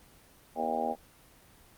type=harmonic tone; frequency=80.2 Hz; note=E2; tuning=47 cents flat; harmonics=3 / 4 / 5 / 6 / 7 / 8 / 9 / 10; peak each=-37 / -43 / -43 / -38 / -37 / -36 / -38 / -32 dBFS; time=0.55-0.96 s; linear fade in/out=50 ms; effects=pink hiss -58 dBFS RMS until 1.77 s + Opus 24 kbps